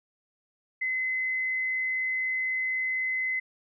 sine tone, 2041 Hz, C7, 44 cents flat, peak -26 dBFS, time 0.81-3.4 s, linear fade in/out 10 ms, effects none

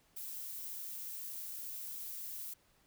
violet noise, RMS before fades -44 dBFS, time 0.16-2.54 s, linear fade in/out 10 ms, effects pink hiss -70 dBFS RMS until 2.86 s

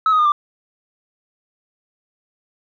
sine tone with pitch steps, 1291 / 1253.5 / 1217.1 / 1181.8 Hz, E6 / D#6 / D#6 / D6, -37 / +12 / -39 / +10 cents, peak -10 dBFS, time 0.06-0.32 s, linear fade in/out 2 ms, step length 65 ms, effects tanh soft clip ceiling -10 dBFS

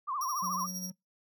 sine tone with vibrato, 1108.7 Hz, C#6, in tune, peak -31 dBFS, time 0.07-0.67 s, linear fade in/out 20 ms, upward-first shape triangle, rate 14 Hz, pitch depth 180 cents each way
sawtooth tone with tremolo, 5650 Hz, F8, 19 cents sharp, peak -33 dBFS, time 0.21-0.9 s, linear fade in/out 2 ms, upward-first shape sine, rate 13 Hz, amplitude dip 60%
triangle tone, 183.7 Hz, F#3, 12 cents flat, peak -37 dBFS, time 0.42-0.92 s, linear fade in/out 10 ms
effects noise-tail reverb RT60 0.2 s tail -25 dB re dry

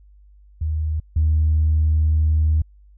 sine tone pair in turn, 77.78 / 77.78 Hz, D#2 / D#2, 0 / 0 cents, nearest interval unison, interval 0 cents, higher neither, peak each -19 / -13 dBFS, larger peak second, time 0.61-1 / 1.16-2.62 s, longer second, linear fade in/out 5 ms, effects tanh soft clip ceiling -10 dBFS + added 50 Hz sine -46 dBFS peak until 2.97 s

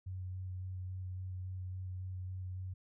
sine tone with vibrato, 92.5 Hz, F#2, in tune, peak -39 dBFS, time 0.06-2.74 s, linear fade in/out 10 ms, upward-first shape square, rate 3.6 Hz, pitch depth 11 cents each way, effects none

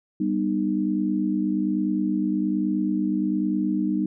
sine chord, G augmented, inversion none, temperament just, 196 / 245 / 306.2 Hz, G3 / B3 / D#4, 0 / -14 / -28 cents, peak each -25 / -28 / -24 dBFS, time 0.2-4.06 s, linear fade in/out 5 ms, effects none

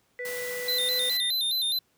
sine tone, 1975.5 Hz, B6, in tune, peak -35 dBFS, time 0.19-1.3 s, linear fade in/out 0 ms
triangle tone with pitch glide, 493.9 to 502.5 Hz, B4 to B4, 0 to +30 cents, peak -32 dBFS, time 0.19-1.1 s, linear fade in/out 10 ms, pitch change +30 cents, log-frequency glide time 0.63-0.87 s
white noise, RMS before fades -39 dBFS, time 0.25-1.17 s, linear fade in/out 2 ms
square tone with vibrato, 3830 Hz, A#7, 46 cents sharp, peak -25 dBFS, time 0.68-1.79 s, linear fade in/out 5 ms, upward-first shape square, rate 4.8 Hz, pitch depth 92 cents each way
effects pink hiss -68 dBFS RMS until 1.97 s + high-pass 80 Hz 12 dB/octave

